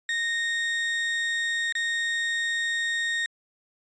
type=tone with dropouts; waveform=35% pulse; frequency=1854 Hz; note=A#6; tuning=10 cents flat; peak=-23 dBFS; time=0.09-3.26 s; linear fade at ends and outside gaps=1 ms; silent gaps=1.724-1.752 s; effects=resampled to 16000 Hz